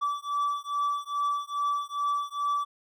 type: beating tone pair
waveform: triangle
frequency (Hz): 1155 / 1157.4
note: D6 / D6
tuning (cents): -29 / -26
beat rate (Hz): 2.4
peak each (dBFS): -28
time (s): 0.01-2.65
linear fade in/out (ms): 20
effects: none